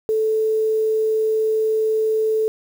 sine tone with quantisation, 437.9 Hz, A4, 8 cents flat, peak -16 dBFS, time 0.09-2.48 s, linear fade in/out 0 ms, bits 7, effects none

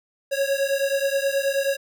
square beating tone pair, 547 / 556.4 Hz, C#5 / C#5, -23 / +6 cents, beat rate 9.4 Hz, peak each -24 / -25 dBFS, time 0.31-1.77 s, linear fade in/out 20 ms, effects none

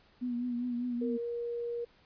sine tone with vibrato, 243.6 Hz, B3, 24 cents flat, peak -31 dBFS, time 0.21-1.18 s, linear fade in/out 20 ms, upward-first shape triangle, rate 5 Hz, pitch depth 48 cents each way
sine tone with pitch glide, 466.2 to 473.3 Hz, A#4 to A#4, 0 to +26 cents, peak -33 dBFS, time 1.01-1.85 s, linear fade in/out 10 ms, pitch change +26 cents, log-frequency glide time 1.16-1.25 s
effects pink hiss -64 dBFS RMS until 2.05 s + resampled to 11025 Hz

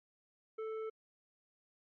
triangle tone with hard clipping, 440 Hz, A4, in tune, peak -40 dBFS, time 0.58-0.9 s, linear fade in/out 10 ms, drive 14 dB, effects low-pass 2000 Hz 12 dB/octave + MP3 48 kbps

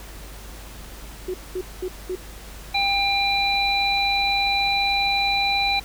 sine tone bursts, 368.4 Hz, F#4, 7 cents flat, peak -24 dBFS, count 4, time 1.28-2.154 s, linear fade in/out 5 ms, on 61 ms, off 210 ms
harmonic tone, 796 Hz, G5, 26 cents sharp, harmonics 1 / 3 / 5, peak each -23 / -23 / -23 dBFS, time 2.74-5.8 s, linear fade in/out 10 ms
effects added 50 Hz sine -39 dBFS peak until 5.84 s + pink hiss -42 dBFS RMS until 5.84 s

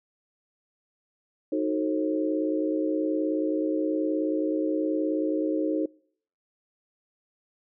sine chord, D# diminished seventh, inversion none, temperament equal with one note detuned, 311.1 / 370 / 440 / 536.7 Hz, D#4 / F#4 / A4 / C5, 0 / 0 / 0 / +44 cents, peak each -26 / -32 / -32 / -31 dBFS, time 1.52-5.86 s, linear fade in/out 5 ms, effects noise-tail reverb RT60 0.6 s tail -26 dB re dry

